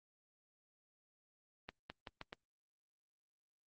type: accelerating click train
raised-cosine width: 0.3 ms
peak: -29 dBFS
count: 5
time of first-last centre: 1.69-2.329 s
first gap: 210 ms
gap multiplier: 0.82
effects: Opus 24 kbps